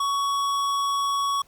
sine tone with tanh clipping, 1120 Hz, C#6, 18 cents sharp, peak -24 dBFS, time 0-1.42 s, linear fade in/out 5 ms, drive 18 dB, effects pink hiss -59 dBFS RMS until 1.47 s + Opus 48 kbps

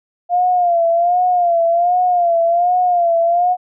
sine tone with vibrato, 698 Hz, F5, 1 cent flat, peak -11 dBFS, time 0.29-3.57 s, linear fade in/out 50 ms, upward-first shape sine, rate 1.3 Hz, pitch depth 72 cents each way, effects none

